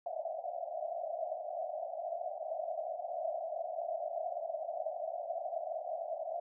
pink band-pass noise, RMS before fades -39 dBFS, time 0.06-6.4 s, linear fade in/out 2 ms, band 620 to 710 Hz, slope 96 dB/octave, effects none

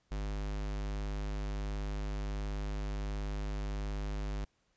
square tone, 50.7 Hz, G#1, 41 cents flat, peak -35 dBFS, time 0.11-4.45 s, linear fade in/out 10 ms, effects pink hiss -75 dBFS RMS until 4.76 s + resampled to 16000 Hz

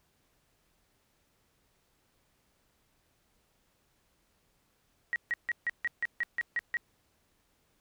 sine tone bursts, 1900 Hz, A#6, 33 cents sharp, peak -27 dBFS, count 10, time 5.13-6.77 s, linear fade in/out 0 ms, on 29 ms, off 150 ms, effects pink hiss -72 dBFS RMS until 7.8 s

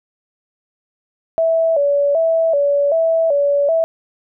sine tone with vibrato, 611 Hz, D#5, 32 cents flat, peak -12 dBFS, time 1.38-3.84 s, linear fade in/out 0 ms, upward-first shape square, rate 1.3 Hz, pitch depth 120 cents each way, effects none

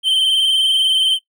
triangle tone with vibrato, 3113 Hz, G7, 13 cents flat, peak -10 dBFS, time 0.03-1.19 s, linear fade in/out 50 ms, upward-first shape sine, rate 19 Hz, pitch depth 40 cents each way, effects noise-tail reverb RT60 0.1 s tail -17 dB re dry

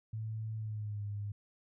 sine tone with pitch glide, 110 to 102.63 Hz, A2 to G#2, 0 to -20 cents, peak -36 dBFS, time 0.13-1.32 s, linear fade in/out 5 ms, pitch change -120 cents, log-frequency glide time 0.56-1.03 s, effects none

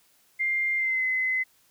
sine tone with pitch glide, 2100 to 2040 Hz, C7 to C7, +6 to -44 cents, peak -23 dBFS, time 0.39-1.44 s, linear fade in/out 20 ms, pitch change -50 cents, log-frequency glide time 0.77-1.04 s, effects white hiss -63 dBFS RMS until 1.7 s

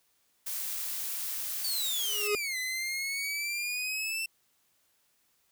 blue noise, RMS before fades -35 dBFS, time 0.46-2.28 s, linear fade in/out 10 ms
sawtooth exponential two-way sweep, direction down then up, 4600 to 2006 to 2690 Hz, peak -28 dBFS, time 1.64-4.26 s, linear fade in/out 5 ms, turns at 2.58 s
square tone with exponential growth, 415.3 Hz, G#4, in tune, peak -25 dBFS, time 1.98-2.35 s, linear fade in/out 1 ms, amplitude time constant 80 ms
effects white hiss -71 dBFS RMS until 5.51 s

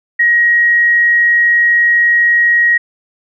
sine tone, 1892 Hz, A#6, 25 cents sharp, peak -7 dBFS, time 0.19-2.78 s, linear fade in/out 10 ms, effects none

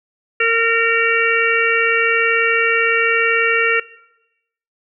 harmonic tone, 459 Hz, A#4, 27 cents flat, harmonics 1 / 3 / 4 / 5 / 6, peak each -19 / -19 / -19 / -19 / -19 dBFS, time 0.4-3.8 s, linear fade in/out 5 ms, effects noise-tail reverb RT60 0.9 s tail -19 dB re dry

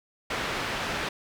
white low-pass noise, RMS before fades -31 dBFS, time 0.3-1.09 s, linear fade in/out 5 ms, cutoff 2400 Hz, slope 12 dB/octave, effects none

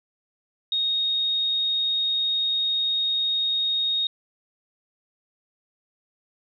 sine tone, 3729 Hz, A#7, in tune, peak -21 dBFS, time 0.72-4.07 s, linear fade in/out 2 ms, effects none

